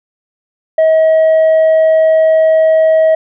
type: tone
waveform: sine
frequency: 638 Hz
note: D#5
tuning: 43 cents sharp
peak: -3 dBFS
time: 0.78-3.15 s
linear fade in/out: 5 ms
effects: tanh soft clip ceiling -5 dBFS